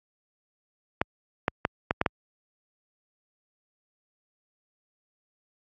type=clicks; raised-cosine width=0.5 ms; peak=-7 dBFS; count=6; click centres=1.015 / 1.481 / 1.651 / 1.909 / 2.014 / 2.062 s; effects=high-pass 60 Hz 12 dB/octave + AAC 48 kbps